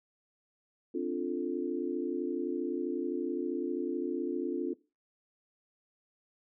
sine chord, D minor seventh, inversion third, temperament equal, 261.6 / 293.7 / 349.2 / 440 Hz, C4 / D4 / F4 / A4, 0 / 0 / 0 / 0 cents, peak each -37 / -36 / -34 / -39 dBFS, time 0.94-4.74 s, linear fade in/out 10 ms, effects noise-tail reverb RT60 0.3 s tail -21 dB re dry

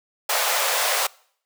pink high-pass noise, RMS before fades -22 dBFS, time 0.29-1.07 s, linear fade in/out 5 ms, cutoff 510 Hz, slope 48 dB/octave, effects noise-tail reverb RT60 0.6 s tail -24 dB re dry

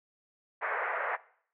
white band-pass noise, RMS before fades -33 dBFS, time 0.61-1.17 s, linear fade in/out 20 ms, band 460 to 2000 Hz, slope 48 dB/octave, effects noise-tail reverb RT60 0.6 s tail -20 dB re dry

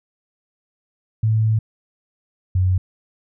sine tone pair in turn, 110 / 92.26 Hz, A2 / F#2, 0 / -4 cents, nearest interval minor third, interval 304 cents, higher first, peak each -14 dBFS, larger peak neither, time 1.23-1.59 / 2.55-2.78 s, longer first, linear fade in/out 5 ms, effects none

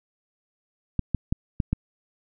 clicks, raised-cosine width 5 ms, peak -10 dBFS, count 5, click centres 0.993 / 1.147 / 1.325 / 1.602 / 1.73 s, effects none

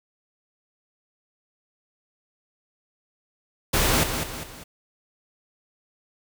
pink noise with echo, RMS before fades -21 dBFS, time 3.73-4.04 s, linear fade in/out 10 ms, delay 200 ms, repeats 3, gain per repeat -7 dB, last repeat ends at 4.64 s, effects none

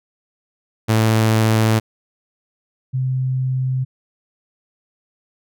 sawtooth / sine tone pair in turn, 110.7 / 129.83 Hz, A2 / C3, +11 / -13 cents, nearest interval minor third, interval 276 cents, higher second, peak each -9 / -17 dBFS, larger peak first, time 0.88-1.8 / 2.93-3.85 s, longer neither, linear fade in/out 20 ms, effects none

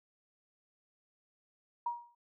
sine tone with exponential decay, 951 Hz, A#5, 34 cents sharp, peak -29 dBFS, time 1.86-2.15 s, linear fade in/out 5 ms, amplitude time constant 62 ms, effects none

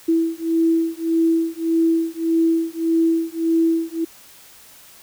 sine beating tone pair, 328 / 329.7 Hz, E4 / E4, -9 / 0 cents, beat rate 1.7 Hz, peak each -19 dBFS, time 0.08-4.05 s, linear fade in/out 10 ms, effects white hiss -46 dBFS RMS until 5.02 s

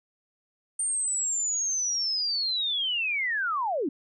sine linear sweep, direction down, 8870 to 246.9 Hz, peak -25 dBFS, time 0.79-3.89 s, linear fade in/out 5 ms, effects none

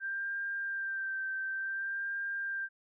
sine tone with vibrato, 1577 Hz, G6, 10 cents sharp, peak -33 dBFS, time 0-2.69 s, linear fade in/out 50 ms, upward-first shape sine, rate 0.56 Hz, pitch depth 23 cents each way, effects none

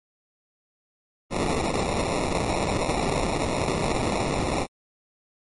blue noise with sample-and-hold, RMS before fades -25 dBFS, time 1.3-4.67 s, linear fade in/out 50 ms, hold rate 1575 Hz, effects MP3 48 kbps

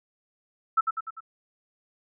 sine tone with echo, 1318.5 Hz, E6, in tune, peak -17 dBFS, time 0.77-0.81 s, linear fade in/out 10 ms, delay 99 ms, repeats 4, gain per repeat -5 dB, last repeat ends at 1.206 s, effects none

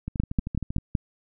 two click trains, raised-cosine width 5 ms, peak -18 / -10 dBFS, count 10 / 5, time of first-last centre 0.08-0.783 / 0.2-0.952 s, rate 12.8 / 5.32 Hz, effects none

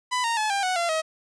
sawtooth tone with pitch steps, 998 / 925.8 / 858.8 / 796.7 / 739.1 / 685.6 / 636 Hz, B5 / A#5 / A5 / G5 / F#5 / F5 / D#5, +18 / -12 / -42 / +28 / -2 / -32 / +38 cents, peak -19 dBFS, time 0.11-1.02 s, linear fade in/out 20 ms, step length 130 ms, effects resampled to 22050 Hz

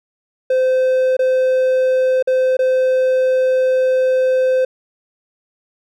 triangle tone with dropouts, 516 Hz, C5, 24 cents flat, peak -10 dBFS, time 0.5-4.65 s, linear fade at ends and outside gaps 5 ms, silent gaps 1.168-1.191 / 2.226-2.273 / 2.569-2.59 s, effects none

